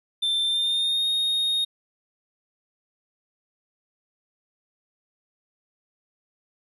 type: tone with pitch glide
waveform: triangle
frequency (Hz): 3562 to 3715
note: A7 to A#7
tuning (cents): +21 to -7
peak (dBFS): -20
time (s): 0.22-1.65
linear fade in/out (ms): 10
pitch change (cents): +72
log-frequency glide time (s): 0.43-1.07
effects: none